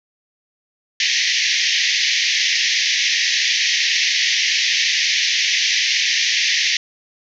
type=band-pass noise; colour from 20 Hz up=pink; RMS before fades=-18 dBFS; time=1-6.77 s; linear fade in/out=2 ms; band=1800 to 6300 Hz; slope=96 dB/octave; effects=none